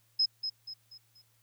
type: tone with echo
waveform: sine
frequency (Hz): 5120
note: D#8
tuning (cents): +49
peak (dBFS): -23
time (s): 0.19-0.26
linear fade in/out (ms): 10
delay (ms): 240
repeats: 4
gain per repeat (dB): -8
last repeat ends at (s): 1.22
effects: added 113 Hz sine -70 dBFS peak until 1.42 s + white hiss -70 dBFS RMS until 1.42 s